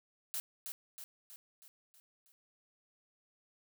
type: noise with echo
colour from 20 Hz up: blue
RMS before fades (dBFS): -38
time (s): 0.34-0.4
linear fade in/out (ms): 0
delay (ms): 320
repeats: 6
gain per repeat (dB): -5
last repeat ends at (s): 2.32
effects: none